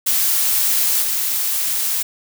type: noise with level steps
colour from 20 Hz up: blue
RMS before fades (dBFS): -17 / -20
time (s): 0.06-2.03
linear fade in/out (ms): 10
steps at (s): 1.01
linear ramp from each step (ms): 20
effects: none